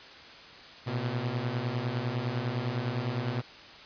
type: beating tone pair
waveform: sawtooth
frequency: 116.54 / 126.44 Hz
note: A#2 / B2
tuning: 0 / +41 cents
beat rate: 9.9 Hz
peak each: -29 / -28 dBFS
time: 0.86-3.42 s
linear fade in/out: 20 ms
effects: white hiss -48 dBFS RMS until 3.85 s + resampled to 11025 Hz